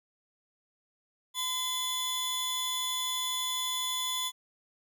sawtooth tone pair together, 1022 / 3448 Hz, C6 / A7, -41 / -36 cents, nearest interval octave + major sixth, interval 2105 cents, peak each -33 / -28 dBFS, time 1.34-4.32 s, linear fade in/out 50 ms, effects none

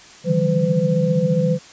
sine tone cluster, 140.3 / 153.2 / 168.1 / 195.5 / 507 Hz, C#3 / D#3 / E3 / G3 / B4, +21 / -27 / +34 / -4 / +45 cents, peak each -28 / -22 / -19 / -23 / -20 dBFS, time 0.24-1.59 s, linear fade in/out 50 ms, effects white hiss -43 dBFS RMS until 1.72 s + resampled to 16000 Hz

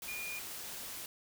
sine tone in noise, 2428 Hz, D#7, 43 cents flat, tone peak -40 dBFS, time 0.08-0.39 s, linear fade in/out 2 ms, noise white, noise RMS -44 dBFS, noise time 0.02-1.06 s, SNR +1 dB, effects none

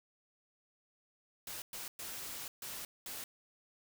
white noise bursts at uneven times, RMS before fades -44 dBFS, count 5, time 1.47-1.62 / 1.73-1.88 / 1.99-2.48 / 2.62-2.85 / 3.06-3.24 s, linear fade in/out 2 ms, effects none

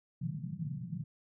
pink band-pass noise, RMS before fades -39 dBFS, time 0.21-1.04 s, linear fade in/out 5 ms, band 130 to 180 Hz, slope 48 dB/octave, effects none

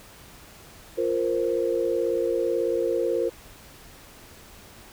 sine chord, F suspended fourth, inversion none, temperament just, 349.2 / 465.6 / 523.8 Hz, F4 / Bb4 / C5, 0 / -2 / +2 cents, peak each -27 / -25 / -27 dBFS, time 0.97-3.3 s, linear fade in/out 20 ms, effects pink hiss -48 dBFS RMS until 4.92 s

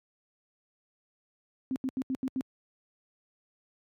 sine tone bursts, 261.6 Hz, C4, in tune, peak -28 dBFS, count 6, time 1.71-2.409 s, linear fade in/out 0 ms, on 49 ms, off 81 ms, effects high-pass 80 Hz 12 dB/octave

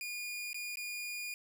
sawtooth tone with dropouts, 2434 Hz, D#7, 39 cents flat, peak -35 dBFS, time 0.01-1.34 s, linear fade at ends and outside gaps 1 ms, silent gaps 0.531-0.544 / 0.757-0.771 s, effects none

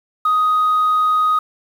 sine tone, 1250 Hz, D#6, 8 cents sharp, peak -11 dBFS, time 0.25-1.39 s, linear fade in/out 5 ms, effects tanh soft clip ceiling -10 dBFS + 7-bit

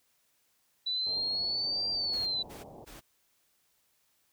sine exponential two-way sweep, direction up then down, 3951 to 4747 to 3951 Hz, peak -29 dBFS, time 0.86-2.43 s, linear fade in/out 10 ms, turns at 1.89 s
white low-pass noise, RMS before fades -49 dBFS, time 1.06-2.85 s, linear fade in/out 10 ms, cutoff 850 Hz, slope 48 dB/octave
pink noise bursts, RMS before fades -49 dBFS, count 3, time 2.12-3.01 s, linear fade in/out 20 ms, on 150 ms, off 220 ms
effects white hiss -72 dBFS RMS until 4.32 s

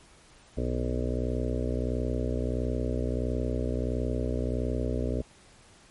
harmonic tone, 61.5 Hz, B1, 7 cents flat, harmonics 1 / 2 / 4 / 5 / 6 / 7 / 8 / 9 / 10, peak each -30 / -34 / -34 / -38 / -40 / -36 / -39 / -39 / -41 dBFS, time 0.57-5.22 s, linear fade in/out 5 ms, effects pink hiss -56 dBFS RMS until 5.9 s + MP3 48 kbps

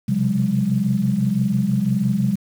sine tone cluster, 127.6 / 133.6 / 180.7 / 202.4 Hz, C3 / C3 / F#3 / G#3, -43 / +36 / -41 / -44 cents, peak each -26 / -23 / -22 / -19 dBFS, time 0.08-2.36 s, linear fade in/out 10 ms, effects tanh soft clip ceiling -6 dBFS + 7-bit

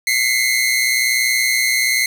sawtooth tone pair together, 2035 / 2156 Hz, C7 / C#7, -49 / -49 cents, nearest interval minor second, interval 100 cents, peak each -14 dBFS, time 0.07-2.06 s, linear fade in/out 2 ms, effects 7-bit

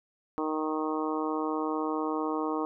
harmonic tone, 155.56 Hz, D#3, in tune, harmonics 2 / 3 / 4 / 5 / 6 / 7 / 8, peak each -31 / -34 / -41 / -38 / -38 / -36 / -41 dBFS, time 0.38-2.65 s, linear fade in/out 0 ms, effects none

